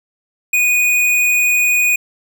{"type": "tone", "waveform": "square", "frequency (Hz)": 2472, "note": "D#7", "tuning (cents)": -12, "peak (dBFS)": -12, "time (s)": [0.53, 1.96], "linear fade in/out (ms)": 5, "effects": []}